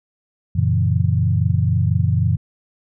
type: chord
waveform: sine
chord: F# dominant seventh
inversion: none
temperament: equal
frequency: 92.5 / 116.54 / 138.59 / 164.81 Hz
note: F#2 / A#2 / C#3 / E3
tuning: 0 / 0 / 0 / 0 cents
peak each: -18 / -19 / -22 / -22 dBFS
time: 0.55-2.37 s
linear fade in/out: 10 ms
effects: none